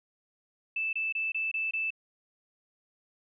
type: tone bursts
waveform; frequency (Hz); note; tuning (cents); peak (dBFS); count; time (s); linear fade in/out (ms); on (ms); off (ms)
sine; 2637; E7; 0; -28; 6; 0.76-1.905; 5; 170; 25
effects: none